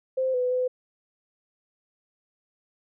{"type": "tone with pitch steps", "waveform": "sine", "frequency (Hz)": [521, 499.5, 505], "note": ["C5", "B4", "B4"], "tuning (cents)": [-7, 20, 39], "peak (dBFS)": -22, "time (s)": [0.17, 0.68], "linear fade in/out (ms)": 10, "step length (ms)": 170, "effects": []}